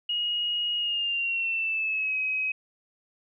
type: tone with pitch glide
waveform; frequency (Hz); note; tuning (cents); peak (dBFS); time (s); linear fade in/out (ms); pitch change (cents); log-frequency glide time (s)
sine; 2882 to 2538; F#7 to D#7; -46 to +34; -25; 0.09-2.52; 5; -220; 0.77-2.17
effects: none